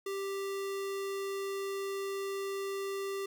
square tone, 392.8 Hz, G4, 4 cents sharp, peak -35 dBFS, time 0.06-3.26 s, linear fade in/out 5 ms, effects 11-bit

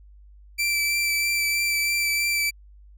sawtooth tone with vibrato, 2334 Hz, D7, 11 cents flat, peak -18 dBFS, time 0.58-2.51 s, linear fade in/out 20 ms, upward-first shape triangle, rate 3.1 Hz, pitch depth 16 cents each way, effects added 50 Hz sine -46 dBFS peak until 2.97 s

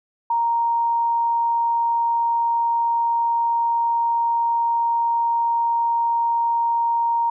sine tone, 932.3 Hz, A#5, in tune, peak -17 dBFS, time 0.3-7.3 s, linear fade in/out 5 ms, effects none

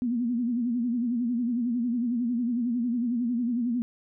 sine tone with vibrato, 239.7 Hz, A#3, 48 cents sharp, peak -24 dBFS, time 0.02-3.82 s, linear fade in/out 0 ms, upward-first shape sine, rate 11 Hz, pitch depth 91 cents each way, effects none

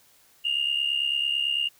sine tone pair together, 2794 / 2863 Hz, F7 / F7, 0 / +42 cents, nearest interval unison, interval 42 cents, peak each -25 dBFS, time 0.44-1.69 s, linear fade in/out 20 ms, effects tanh soft clip ceiling -17 dBFS + white hiss -59 dBFS RMS until 1.79 s

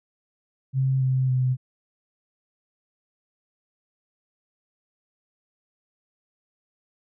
sine tone with pitch steps, 132.8 / 130.44 / 128.13 Hz, C3 / C3 / C3, +26 / -5 / -36 cents, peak -19 dBFS, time 0.73-1.57 s, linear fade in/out 50 ms, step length 280 ms, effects none

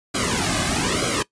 pink noise with flanger, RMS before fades -22 dBFS, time 0.14-1.23 s, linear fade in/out 10 ms, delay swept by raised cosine 1.1 to 2.2 ms, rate 1.1 Hz, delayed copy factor -1, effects noise-tail reverb RT60 0.1 s tail -20 dB re dry + resampled to 22050 Hz

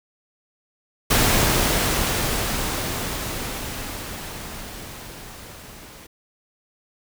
pink noise with level ramp, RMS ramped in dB -17 to -43 dBFS, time 1.1-6.07 s, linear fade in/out 10 ms, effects none

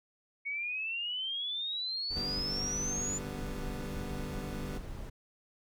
sine exponential sweep, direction up, 2217 to 7090 Hz, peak -33 dBFS, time 0.45-3.19 s, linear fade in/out 20 ms
brown noise, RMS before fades -41 dBFS, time 2.1-5.1 s, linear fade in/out 10 ms
25% pulse chord, G major, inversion second, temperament equal with one note detuned, 147.6 / 196 / 246.9 Hz, D3 / G3 / B3, +9 / 0 / 0 cents, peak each -40 dBFS, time 2.15-4.79 s, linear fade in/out 20 ms
effects none

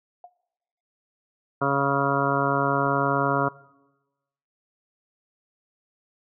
sine tone with exponential decay, 712 Hz, F5, 33 cents sharp, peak -36 dBFS, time 0.24-0.32 s, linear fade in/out 2 ms, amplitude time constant 16 ms
harmonic tone, 139.2 Hz, C#3, 8 cents sharp, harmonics 1 / 2 / 3 / 4 / 5 / 7 / 8 / 9 / 10, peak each -29 / -29 / -29 / -29 / -29 / -29 / -29 / -29 / -29 dBFS, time 1.61-3.49 s, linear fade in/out 10 ms
clicks, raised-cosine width 1 ms, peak -32 dBFS, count 2, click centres 2.865 / 2.868 s
effects noise-tail reverb RT60 1.0 s tail -20 dB re dry

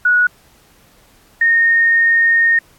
sine tone pair in turn, 1463 / 1843.3 Hz, F#6 / A#6, -20 / -20 cents, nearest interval major third, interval 400 cents, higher second, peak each -9 dBFS, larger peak neither, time 0.05-0.27 / 1.41-2.59 s, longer second, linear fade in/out 5 ms, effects pink hiss -51 dBFS RMS until 2.78 s + AAC 64 kbps

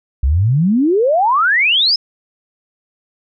sine exponential sweep, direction up, 61 to 5274 Hz, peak -10 dBFS, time 0.23-1.96 s, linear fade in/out 5 ms, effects none

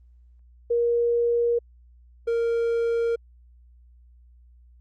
sine / triangle tone pair in turn, 472.8 / 464.9 Hz, A#4 / A#4, +24 / -5 cents, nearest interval unison, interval 29 cents, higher first, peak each -19 dBFS, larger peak neither, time 0.7-1.59 / 2.27-3.16 s, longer neither, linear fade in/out 10 ms, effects added 60 Hz sine -50 dBFS peak until 4.8 s + Opus 24 kbps

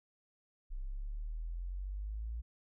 sine exponential sweep, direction up, 31.47 to 58.27 Hz, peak -37 dBFS, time 0.7-2.42 s, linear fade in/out 20 ms, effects none

